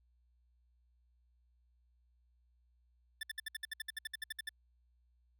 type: tone bursts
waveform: 25% pulse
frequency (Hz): 1768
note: A6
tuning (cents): +8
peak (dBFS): -34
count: 16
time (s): 3.21-4.492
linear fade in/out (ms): 5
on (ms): 22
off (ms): 62
effects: added 60 Hz sine -69 dBFS peak until 5.39 s